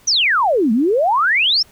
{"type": "exponential two-way sweep", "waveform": "sine", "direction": "down then up", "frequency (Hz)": [6272, 208.3, 5610], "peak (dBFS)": -12, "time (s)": [0.07, 1.63], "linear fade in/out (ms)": 10, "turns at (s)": 0.72, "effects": ["pink hiss -50 dBFS RMS until 1.71 s"]}